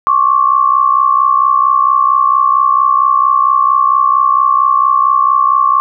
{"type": "tone pair together", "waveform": "sine", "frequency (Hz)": [1082.6, 1147], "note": ["C#6", "D6"], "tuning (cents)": [-41, -41], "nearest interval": "minor second", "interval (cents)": 100, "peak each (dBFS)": -10, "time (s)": [0.07, 5.8], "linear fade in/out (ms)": 0, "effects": []}